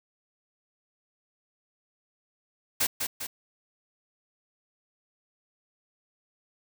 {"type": "noise with echo", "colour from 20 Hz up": "white", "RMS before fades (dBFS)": -25, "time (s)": [2.8, 2.87], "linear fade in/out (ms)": 10, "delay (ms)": 200, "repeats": 2, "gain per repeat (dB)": -5, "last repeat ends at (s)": 3.27, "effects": []}